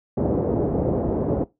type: low-pass noise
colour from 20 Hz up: white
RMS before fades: -22 dBFS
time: 0.17-1.44 s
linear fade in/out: 5 ms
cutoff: 540 Hz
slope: 24 dB/octave
effects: noise-tail reverb RT60 0.2 s tail -19 dB re dry + high-pass 60 Hz 12 dB/octave